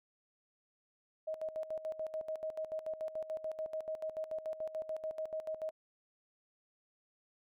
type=tone with tremolo; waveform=sine; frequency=630 Hz; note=D#5; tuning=21 cents sharp; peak=-35 dBFS; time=1.27-5.71 s; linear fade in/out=10 ms; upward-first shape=square; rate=6.9 Hz; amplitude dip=75%; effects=none